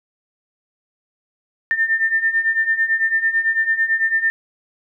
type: beating tone pair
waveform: sine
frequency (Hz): 1795 / 1804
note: A6 / A6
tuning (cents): +34 / +43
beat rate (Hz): 9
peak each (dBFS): -21 / -17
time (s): 1.71-4.3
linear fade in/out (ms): 0
effects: none